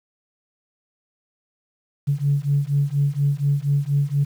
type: beating tone pair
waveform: sine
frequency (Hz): 140.2 / 144.4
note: C#3 / D3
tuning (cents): +20 / -29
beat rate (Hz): 4.2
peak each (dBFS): -20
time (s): 2.07-4.25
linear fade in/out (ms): 20
effects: tanh soft clip ceiling -10 dBFS + 8-bit